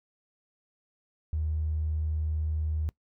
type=tone pair in turn; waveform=triangle; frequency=77.78 / 77.78 Hz; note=D#2 / D#2; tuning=0 / 0 cents; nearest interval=unison; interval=0 cents; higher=neither; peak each=-23 dBFS; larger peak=neither; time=1.33-1.6 / 1.6-2.89 s; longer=second; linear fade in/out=0 ms; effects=noise-tail reverb RT60 0.1 s tail -24 dB re dry + tanh soft clip ceiling -24 dBFS